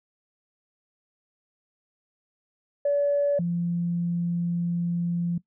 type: tone pair in turn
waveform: sine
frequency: 573 / 172.33 Hz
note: D5 / F3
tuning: -43 / -23 cents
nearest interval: octave + major sixth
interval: 2080 cents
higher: first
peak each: -19 / -23 dBFS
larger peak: first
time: 2.85-3.39 / 3.39-5.38 s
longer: second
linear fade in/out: 5 ms
effects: noise-tail reverb RT60 0.1 s tail -19 dB re dry + tanh soft clip ceiling -15 dBFS